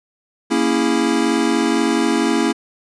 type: chord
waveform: square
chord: A# half-diminished seventh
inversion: none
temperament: equal with one note detuned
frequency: 233.1 / 277.2 / 329.6 / 411.5 Hz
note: A#3 / C#4 / E4 / G#4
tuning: 0 / 0 / 0 / -16 cents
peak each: -21 / -21 / -20 / -24 dBFS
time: 0.5-2.53 s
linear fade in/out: 20 ms
effects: resampled to 22050 Hz